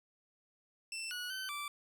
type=tone with pitch steps; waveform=20% pulse; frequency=2677 / 1463 / 1530 / 1167 Hz; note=E7 / F#6 / G6 / D6; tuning=+26 / -20 / -42 / -11 cents; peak=-34 dBFS; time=0.92-1.68 s; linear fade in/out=2 ms; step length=190 ms; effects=12-bit